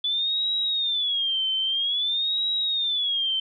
sine tone with vibrato, 3447 Hz, A7, 36 cents flat, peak -22 dBFS, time 0.04-3.4 s, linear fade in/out 5 ms, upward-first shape sine, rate 0.51 Hz, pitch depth 190 cents each way, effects none

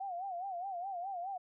sine tone with vibrato, 740 Hz, F#5, in tune, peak -37 dBFS, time 0-1.38 s, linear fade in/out 10 ms, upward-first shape sine, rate 4.8 Hz, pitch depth 130 cents each way, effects none

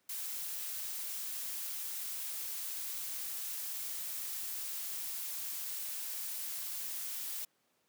blue noise, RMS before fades -40 dBFS, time 0.09-7.45 s, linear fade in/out 5 ms, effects pink hiss -75 dBFS RMS until 7.88 s + high-pass 200 Hz 12 dB/octave

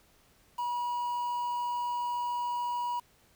triangle tone with quantisation, 967 Hz, B5, 37 cents flat, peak -28 dBFS, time 0.58-3 s, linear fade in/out 10 ms, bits 8, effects pink hiss -64 dBFS RMS until 3.35 s

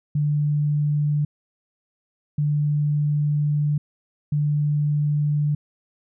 sine tone bursts at uneven times, 147.8 Hz, D3, 11 cents sharp, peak -18 dBFS, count 3, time 0.15-1.25 / 2.38-3.78 / 4.32-5.55 s, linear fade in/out 5 ms, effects none

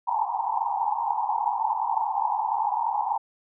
white band-pass noise, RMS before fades -26 dBFS, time 0.07-3.18 s, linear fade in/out 10 ms, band 800 to 960 Hz, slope 96 dB/octave, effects none

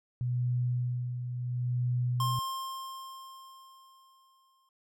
sine tone with tremolo, 123.4 Hz, B2, 1 cent flat, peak -26 dBFS, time 0.21-2.39 s, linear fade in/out 0 ms, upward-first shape sine, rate 0.72 Hz, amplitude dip 55%
square tone with exponential decay, 1061 Hz, C6, 24 cents sharp, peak -29 dBFS, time 2.2-4.69 s, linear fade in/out 2 ms, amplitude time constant 540 ms
effects none

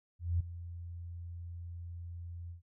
sine tone with ADSR envelope, 86 Hz, F2, 26 cents flat, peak -26 dBFS, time 0.19-2.62 s, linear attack 210 ms, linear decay 8 ms, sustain -15 dB, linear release 120 ms, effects none

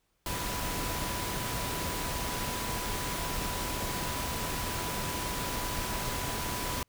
sine tone in noise, 987.8 Hz, B5, in tune, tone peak -40 dBFS, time 0.26-6.83 s, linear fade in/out 2 ms, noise pink, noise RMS -34 dBFS, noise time 0.26-6.83 s, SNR -9 dB, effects pink hiss -75 dBFS RMS until 6.88 s

